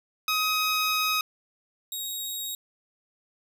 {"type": "tone pair in turn", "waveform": "15% pulse", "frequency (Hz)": [1261, 3779], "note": ["D#6", "A#7"], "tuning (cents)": [23, 23], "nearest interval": "octave + perfect fifth", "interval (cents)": 1900, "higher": "second", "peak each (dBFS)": [-17, -24], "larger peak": "first", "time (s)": [[0.28, 1.21], [1.92, 2.55]], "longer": "first", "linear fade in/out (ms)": 2, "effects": []}